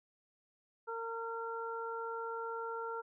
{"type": "harmonic tone", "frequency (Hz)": 457.8, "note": "A#4", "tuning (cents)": -31, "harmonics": [1, 2, 3], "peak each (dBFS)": [-41, -43, -42], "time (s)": [0.87, 3.02], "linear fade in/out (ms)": 20, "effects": []}